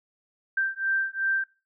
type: beating tone pair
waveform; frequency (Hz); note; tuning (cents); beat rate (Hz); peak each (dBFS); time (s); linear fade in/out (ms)
sine; 1568 / 1570.7; G6 / G6; 0 / +3; 2.7; -27; 0.57-1.44; 5
effects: noise-tail reverb RT60 0.3 s tail -20 dB re dry